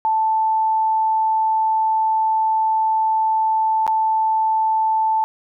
sine tone with dropouts, 880 Hz, A5, in tune, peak -15 dBFS, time 0.05-5.24 s, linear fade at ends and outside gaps 0 ms, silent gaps 3.866-3.877 s, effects none

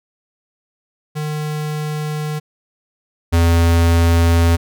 square tone pair in turn, 151.8 / 84.22 Hz, D#3 / E2, -42 / +38 cents, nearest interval minor seventh, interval 1020 cents, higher first, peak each -21 / -11 dBFS, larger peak second, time 1.15-2.4 / 3.32-4.57 s, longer neither, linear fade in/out 20 ms, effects none

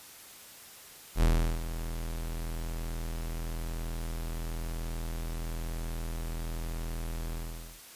45% pulse tone with ADSR envelope, 41 Hz, E1, 9 cents flat, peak -20 dBFS, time 1.15-7.81 s, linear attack 73 ms, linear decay 370 ms, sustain -13 dB, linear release 480 ms, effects white hiss -50 dBFS RMS until 7.95 s + resampled to 32000 Hz

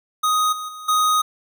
square tone with level steps, 1249 Hz, D#6, 6 cents sharp, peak -17 / -28 / -34 / -16 dBFS, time 0.23-1.22 s, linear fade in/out 10 ms, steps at 0.52 / 0.68 / 0.88 s, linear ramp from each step 10 ms, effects none

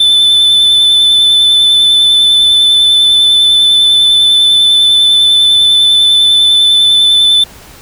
triangle tone with vibrato, 3520 Hz, A7, in tune, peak -3 dBFS, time 0-7.44 s, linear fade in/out 5 ms, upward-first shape triangle, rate 10 Hz, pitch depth 18 cents each way, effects pink hiss -35 dBFS RMS until 7.81 s

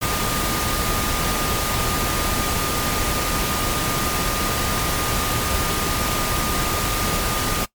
sine tone in noise, 1218 Hz, D#6, 37 cents flat, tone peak -29 dBFS, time 0.01-7.66 s, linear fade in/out 20 ms, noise pink, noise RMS -22 dBFS, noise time 0.01-7.66 s, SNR -10 dB, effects noise-tail reverb RT60 0.1 s tail -19 dB re dry + MP3 96 kbps

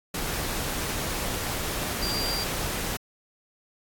sine tone in noise, 4742 Hz, D8, 16 cents sharp, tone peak -29 dBFS, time 2.02-2.44 s, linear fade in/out 5 ms, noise pink, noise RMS -30 dBFS, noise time 0.14-2.97 s, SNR -2 dB, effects AAC 64 kbps

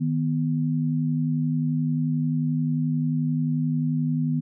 sine tone pair together, 155.54 / 246.9 Hz, D#3 / B3, 0 / 0 cents, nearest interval minor sixth, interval 800 cents, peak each -23 / -25 dBFS, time 0-4.41 s, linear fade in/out 20 ms, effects none

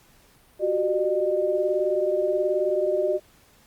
sine tone cluster, 363.7 / 382.4 / 606 Hz, F#4 / G4 / D#5, -30 / -43 / -46 cents, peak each -27 / -26 / -23 dBFS, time 0.59-3.2 s, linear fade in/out 50 ms, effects pink hiss -57 dBFS RMS until 3.66 s + Opus 48 kbps

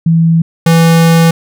sine / square tone pair in turn, 164.81 / 165.51 Hz, E3 / E3, 0 / +7 cents, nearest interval unison, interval 7 cents, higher second, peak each -5 dBFS, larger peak neither, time 0.06-0.42 / 0.66-1.31 s, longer second, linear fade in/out 5 ms, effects none

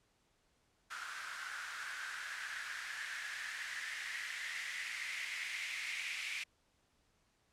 blue noise with band-pass filter sweep, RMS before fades -43 dBFS, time 0.9-6.44 s, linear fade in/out 10 ms, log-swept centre 1400 to 2300 Hz, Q 5.4, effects pink hiss -75 dBFS RMS until 7.52 s + low-pass 9000 Hz 12 dB/octave

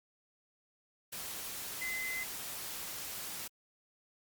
sine tone in noise, 2045 Hz, C7, 40 cents flat, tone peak -36 dBFS, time 1.81-2.24 s, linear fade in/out 10 ms, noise white, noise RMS -42 dBFS, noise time 1.12-3.48 s, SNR +3 dB, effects Opus 48 kbps

